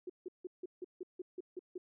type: tone bursts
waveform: sine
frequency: 363.1 Hz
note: F#4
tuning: 33 cents flat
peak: -39 dBFS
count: 10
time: 0.07-1.78 s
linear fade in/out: 5 ms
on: 27 ms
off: 160 ms
effects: none